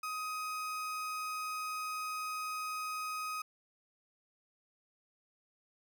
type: tone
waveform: 35% pulse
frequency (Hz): 1256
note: D#6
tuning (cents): +16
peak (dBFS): -35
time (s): 0.03-3.42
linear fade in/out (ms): 5
effects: none